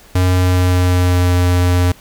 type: tone with pitch glide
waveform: square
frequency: 91.4 to 89.21 Hz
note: F#2 to F2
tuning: -21 to +37 cents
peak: -11 dBFS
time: 0.15-1.92 s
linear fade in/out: 5 ms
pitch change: -42 cents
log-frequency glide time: 0.25-1.37 s
effects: pink hiss -44 dBFS RMS until 2 s